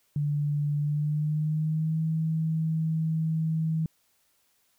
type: tone with pitch glide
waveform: sine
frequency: 146.6 to 159.87 Hz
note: D3 to D#3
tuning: -3 to +47 cents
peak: -24 dBFS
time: 0.16-3.86 s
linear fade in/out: 2 ms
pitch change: +150 cents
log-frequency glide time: 0.78-2 s
effects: white hiss -69 dBFS RMS until 4.78 s